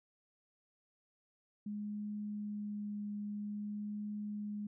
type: tone with vibrato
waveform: sine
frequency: 207.7 Hz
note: G#3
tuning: in tune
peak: -38 dBFS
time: 1.66-4.67 s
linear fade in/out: 5 ms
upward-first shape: triangle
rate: 0.51 Hz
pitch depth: 10 cents each way
effects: none